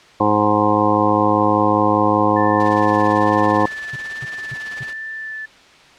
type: harmonic tone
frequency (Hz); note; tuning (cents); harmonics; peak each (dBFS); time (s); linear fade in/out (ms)
105.1; G#2; +21; 1 / 2 / 3 / 4 / 5 / 7 / 8 / 9 / 10; -25 / -23 / -19 / -25 / -20 / -22 / -23 / -22 / -19; 0.2-3.66; 5
type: tone with vibrato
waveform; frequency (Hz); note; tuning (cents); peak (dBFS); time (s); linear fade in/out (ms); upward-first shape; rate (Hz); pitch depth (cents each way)
sine; 1759; A6; -1; -26; 2.36-5.46; 10; sine; 1.2; 10
type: noise with tremolo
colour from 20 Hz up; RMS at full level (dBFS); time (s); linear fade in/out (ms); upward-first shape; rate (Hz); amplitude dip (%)
white; -31; 2.6-4.93; 0; sine; 18; 60
type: tone bursts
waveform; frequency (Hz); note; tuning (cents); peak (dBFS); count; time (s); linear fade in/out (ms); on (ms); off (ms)
triangle; 130.81; C3; 0; -25; 4; 3.93-4.834; 5; 31; 260
effects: white hiss -46 dBFS RMS until 5.98 s + low-pass 4000 Hz 12 dB/octave